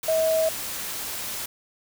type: tone in noise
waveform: sine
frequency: 641 Hz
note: E5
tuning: 49 cents flat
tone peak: -19 dBFS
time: 0.08-0.49 s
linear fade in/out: 5 ms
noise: white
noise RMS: -32 dBFS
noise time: 0.03-1.46 s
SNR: +10 dB
effects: none